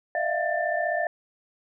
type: tone cluster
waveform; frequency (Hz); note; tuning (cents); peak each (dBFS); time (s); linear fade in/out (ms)
sine; 609 / 670 / 705 / 1778; D#5 / E5 / F5 / A6; -37 / +28 / +16 / +18; -29; 0.15-1.07; 2
effects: none